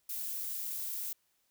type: noise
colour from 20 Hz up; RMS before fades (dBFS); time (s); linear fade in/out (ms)
violet; -38; 0.09-1.13; 5
effects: white hiss -75 dBFS RMS until 1.5 s